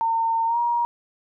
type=tone with pitch glide; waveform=sine; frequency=910 to 948.1 Hz; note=A#5 to A#5; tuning=-42 to +29 cents; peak=-19 dBFS; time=0.01-0.85 s; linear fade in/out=0 ms; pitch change=+71 cents; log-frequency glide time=0.46-0.58 s; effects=none